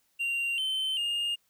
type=tone with pitch steps; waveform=triangle; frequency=2768 / 3079 / 2829 Hz; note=F7 / G7 / F7; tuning=-16 / -32 / +22 cents; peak=-26 dBFS; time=0.19-1.36 s; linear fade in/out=20 ms; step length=390 ms; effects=white hiss -71 dBFS RMS until 1.49 s